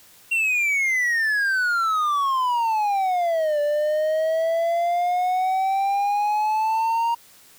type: exponential two-way sweep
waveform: triangle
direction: down then up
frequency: 2758 to 584 to 938 Hz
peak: -17 dBFS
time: 0.31-7.15 s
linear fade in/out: 10 ms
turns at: 3.6 s
effects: white hiss -51 dBFS RMS until 7.58 s